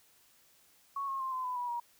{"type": "tone with pitch steps", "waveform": "sine", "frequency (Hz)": [1108.7, 1080.9, 1053.8, 1027.3, 1001.5, 976.4, 951.9], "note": ["C#6", "C#6", "C6", "C6", "B5", "B5", "A#5"], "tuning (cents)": [0, -44, 12, -32, 24, -20, 36], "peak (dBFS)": -33, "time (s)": [0.96, 1.8], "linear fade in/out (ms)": 5, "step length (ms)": 120, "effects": ["white hiss -65 dBFS RMS until 1.99 s"]}